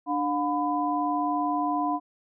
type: tone cluster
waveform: sine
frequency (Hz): 296.2 / 717 / 1002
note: D4 / F5 / B5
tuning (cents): +15 / +45 / +25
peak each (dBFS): -28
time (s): 0.06-2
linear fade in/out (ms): 50
effects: none